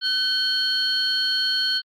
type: tone cluster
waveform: sine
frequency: 1515 / 3114 / 4343 Hz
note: F#6 / G7 / C#8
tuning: +40 / -12 / -36 cents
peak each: -26 / -25 / -21 dBFS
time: 0.01-1.82 s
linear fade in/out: 50 ms
effects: tanh soft clip ceiling -13 dBFS + Opus 48 kbps